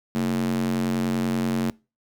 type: tone with high-pass filter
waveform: square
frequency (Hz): 45.26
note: F#1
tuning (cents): -37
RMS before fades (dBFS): -24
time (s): 0.15-1.7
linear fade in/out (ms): 0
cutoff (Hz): 200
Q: 4.5
effects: noise-tail reverb RT60 0.3 s tail -24 dB re dry